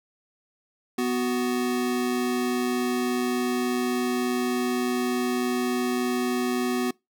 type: tone pair together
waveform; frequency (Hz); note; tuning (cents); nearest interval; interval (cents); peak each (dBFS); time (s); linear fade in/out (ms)
square; 247.7 / 371.1; B3 / F#4; +5 / +5; perfect fifth; 700; -26 / -28; 0.98-6.91; 5
effects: noise-tail reverb RT60 0.2 s tail -24 dB re dry